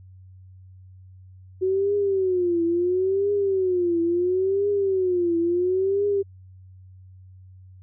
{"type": "tone with vibrato", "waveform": "sine", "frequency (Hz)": 370, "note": "F#4", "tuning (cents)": 0, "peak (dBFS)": -19, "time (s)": [1.61, 6.23], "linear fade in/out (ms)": 20, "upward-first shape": "triangle", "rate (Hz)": 0.73, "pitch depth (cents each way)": 180, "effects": ["added 93 Hz sine -44 dBFS peak until 7.82 s"]}